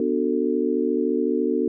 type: chord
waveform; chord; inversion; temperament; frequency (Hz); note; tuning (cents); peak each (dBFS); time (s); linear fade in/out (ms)
sine; B minor seventh; none; just; 246.9 / 296.3 / 370.4 / 444.5; B3 / D4 / F#4 / A4; 0 / +15 / +2 / +18; -25; 0-1.68; 2
effects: none